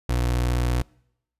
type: tone with vibrato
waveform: 30% pulse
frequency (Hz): 60.8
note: B1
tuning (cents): -26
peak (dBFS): -18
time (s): 0.09-0.82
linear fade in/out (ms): 5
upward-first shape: square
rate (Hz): 15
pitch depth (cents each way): 15
effects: noise-tail reverb RT60 0.8 s tail -26 dB re dry + resampled to 32000 Hz